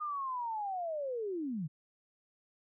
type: linear sweep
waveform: sine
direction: down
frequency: 1233 to 140 Hz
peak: -34 dBFS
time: 0-1.68 s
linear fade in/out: 20 ms
effects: none